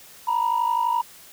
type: tone pair together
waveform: sine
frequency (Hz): 926.2 / 978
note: A#5 / B5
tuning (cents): -11 / -17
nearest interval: minor second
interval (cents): 94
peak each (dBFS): -21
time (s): 0.27-1.02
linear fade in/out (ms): 10
effects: tanh soft clip ceiling -15 dBFS + white hiss -47 dBFS RMS until 1.32 s